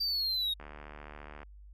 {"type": "linear sweep", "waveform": "triangle", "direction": "down", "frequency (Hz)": [4699, 3729], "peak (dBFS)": -28, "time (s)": [0, 0.54], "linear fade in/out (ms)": 10}
{"type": "click train", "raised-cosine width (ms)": 0.5, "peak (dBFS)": -31, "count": 63, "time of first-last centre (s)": [0.6, 1.431], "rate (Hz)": 74.6}
{"effects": ["added 50 Hz sine -49 dBFS peak until 1.73 s"]}